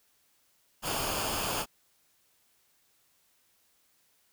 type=noise with comb filter; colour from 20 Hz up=pink; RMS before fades=-32 dBFS; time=0.82-1.66 s; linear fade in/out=50 ms; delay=0.51 ms; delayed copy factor=-0.6; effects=white hiss -69 dBFS RMS until 4.32 s